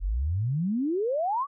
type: exponential sweep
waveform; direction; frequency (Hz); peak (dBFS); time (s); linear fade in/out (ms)
sine; up; 41.82 to 1174.7; -24; 0-1.47; 50
effects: none